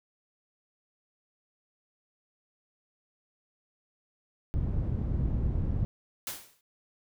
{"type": "low-pass noise", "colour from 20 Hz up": "white", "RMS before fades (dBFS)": -29, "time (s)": [4.54, 5.85], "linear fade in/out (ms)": 0, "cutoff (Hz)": 110, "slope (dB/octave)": 12}
{"type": "noise with exponential decay", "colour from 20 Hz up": "white", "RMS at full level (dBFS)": -33, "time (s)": [6.27, 6.61], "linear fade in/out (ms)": 2, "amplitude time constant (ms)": 72}
{"effects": []}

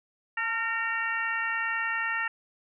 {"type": "harmonic tone with a mistuned harmonic", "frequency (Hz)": 458, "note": "A#4", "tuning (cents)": -31, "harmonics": [2, 3, 4, 5, 6], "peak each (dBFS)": [-37, -33, -29, -39, -36], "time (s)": [0.37, 2.28], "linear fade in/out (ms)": 5, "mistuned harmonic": 2, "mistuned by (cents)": -40, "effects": []}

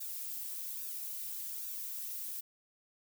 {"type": "noise with flanger", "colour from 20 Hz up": "violet", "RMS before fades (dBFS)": -41, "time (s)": [0, 2.41], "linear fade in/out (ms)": 10, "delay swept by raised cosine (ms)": [0.94, 3.14], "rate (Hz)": 1.2, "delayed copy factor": -0.7, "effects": []}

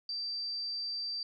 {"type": "tone", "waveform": "sine", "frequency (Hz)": 4675, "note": "D8", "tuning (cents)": -9, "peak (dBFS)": -34, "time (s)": [0.09, 1.23], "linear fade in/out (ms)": 2, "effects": []}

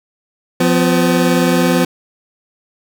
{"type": "tone pair together", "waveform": "25% pulse", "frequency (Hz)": [175, 253.4], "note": ["F3", "B3"], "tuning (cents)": [4, 45], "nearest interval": "tritone", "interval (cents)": 641, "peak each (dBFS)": -10, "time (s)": [0.6, 1.85], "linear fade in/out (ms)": 5, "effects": []}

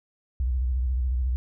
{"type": "tone with vibrato", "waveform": "sine", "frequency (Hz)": 63, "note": "B1", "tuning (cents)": 35, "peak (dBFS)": -22, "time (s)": [0.4, 1.36], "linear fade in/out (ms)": 0, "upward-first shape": "square", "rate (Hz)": 14, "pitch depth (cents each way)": 94, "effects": []}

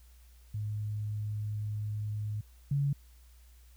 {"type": "tone pair in turn", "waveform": "sine", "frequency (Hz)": [105.6, 141.21], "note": ["G#2", "C#3"], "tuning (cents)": [29, 32], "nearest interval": "perfect fourth", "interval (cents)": 503, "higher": "second", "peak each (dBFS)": [-32, -26], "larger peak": "second", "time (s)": [[0.54, 2.41], [2.71, 2.93]], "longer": "first", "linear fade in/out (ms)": 5, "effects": ["added 60 Hz sine -54 dBFS peak until 3.76 s", "white hiss -66 dBFS RMS until 3.76 s"]}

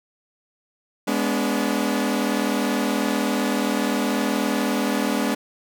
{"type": "chord", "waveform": "sawtooth", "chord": "G# diminished", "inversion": "none", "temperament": "equal with one note detuned", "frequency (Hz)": [207.7, 246.9, 287.6], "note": ["G#3", "B3", "D4"], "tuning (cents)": [0, 0, -36], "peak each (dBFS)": -21, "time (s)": [1.07, 5.35], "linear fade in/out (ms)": 10, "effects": []}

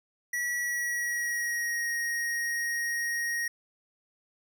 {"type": "tone with pitch glide", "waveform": "square", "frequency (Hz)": [1935, 1875.6], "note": ["B6", "A#6"], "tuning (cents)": [-36, 10], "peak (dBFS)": -29, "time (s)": [0.33, 3.48], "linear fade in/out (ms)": 5, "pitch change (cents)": -54, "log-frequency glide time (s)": [0.6, 1.9], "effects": []}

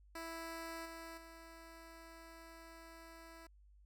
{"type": "tone with level steps", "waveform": "10% pulse", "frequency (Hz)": 329.6, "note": "E4", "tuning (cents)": 0, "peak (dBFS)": [-36, -40, -46], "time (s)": [0.15, 3.47], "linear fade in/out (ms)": 5, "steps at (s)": [0.85, 1.17], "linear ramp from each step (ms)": 10, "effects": ["added 50 Hz sine -61 dBFS peak until 3.85 s"]}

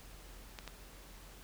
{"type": "clicks", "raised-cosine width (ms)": 0.2, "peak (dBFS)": -26, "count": 2, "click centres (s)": [0.588, 0.677], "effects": ["added 44 Hz sine -53 dBFS peak until 1.43 s", "pink hiss -56 dBFS RMS until 1.43 s"]}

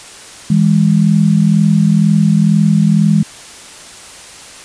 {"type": "tone pair together", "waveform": "sine", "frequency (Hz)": [161.91, 204], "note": ["E3", "G#3"], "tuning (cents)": [-31, -31], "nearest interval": "major third", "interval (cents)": 400, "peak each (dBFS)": -10, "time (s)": [0.5, 3.23], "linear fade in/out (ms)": 5, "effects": ["white hiss -34 dBFS RMS until 4.64 s", "resampled to 22050 Hz"]}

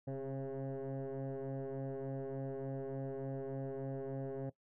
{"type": "tone with frequency modulation", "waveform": "sine", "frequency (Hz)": 136.7, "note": "C#3", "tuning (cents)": -24, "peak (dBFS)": -36, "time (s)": [0.07, 4.5], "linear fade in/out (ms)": 10, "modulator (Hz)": 135, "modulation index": 3.5, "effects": ["noise-tail reverb RT60 0.1 s tail -20 dB re dry", "tanh soft clip ceiling -37 dBFS"]}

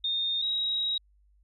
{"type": "tone pair in turn", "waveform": "sine", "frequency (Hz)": [3661, 3816], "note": ["A#7", "A#7"], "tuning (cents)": [-32, 40], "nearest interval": "minor second", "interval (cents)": 72, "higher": "second", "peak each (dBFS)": [-26, -26], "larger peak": "neither", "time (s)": [[0.04, 0.42], [0.42, 0.98]], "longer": "second", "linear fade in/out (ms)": 5, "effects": ["added 50 Hz sine -60 dBFS peak until 1.43 s"]}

